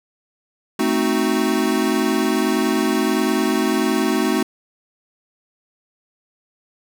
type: chord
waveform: square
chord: A diminished seventh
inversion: none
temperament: equal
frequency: 220 / 261.6 / 311.1 / 370 Hz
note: A3 / C4 / Eb4 / Gb4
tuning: 0 / 0 / 0 / 0 cents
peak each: -23 dBFS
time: 0.79-4.43 s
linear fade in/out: 5 ms
effects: none